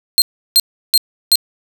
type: tone bursts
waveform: sawtooth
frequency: 4186 Hz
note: C8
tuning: in tune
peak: -4 dBFS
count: 4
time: 0.18-1.356 s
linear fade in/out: 0 ms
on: 39 ms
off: 340 ms
effects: none